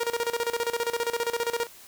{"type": "tone with tremolo", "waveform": "sawtooth", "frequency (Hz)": 470, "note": "A#4", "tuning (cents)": 14, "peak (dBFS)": -20, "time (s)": [0, 1.67], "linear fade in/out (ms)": 10, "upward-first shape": "square", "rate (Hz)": 15, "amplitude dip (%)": 80, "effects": ["white hiss -49 dBFS RMS until 1.87 s"]}